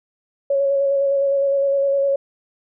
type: tone with vibrato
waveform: sine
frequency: 554.4 Hz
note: C#5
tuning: in tune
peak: -15 dBFS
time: 0.5-2.16 s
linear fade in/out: 5 ms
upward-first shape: square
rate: 9.8 Hz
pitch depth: 15 cents each way
effects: none